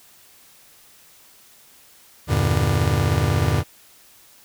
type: chord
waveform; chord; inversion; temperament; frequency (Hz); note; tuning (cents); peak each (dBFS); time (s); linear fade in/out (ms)
45% pulse; E half-diminished seventh; none; just; 82.41 / 98.89 / 118.67 / 148.33; E2 / G2 / Bb2 / D3; 0 / +16 / +31 / +18; -23; 2.27-3.64; 50
effects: white hiss -51 dBFS RMS until 4.44 s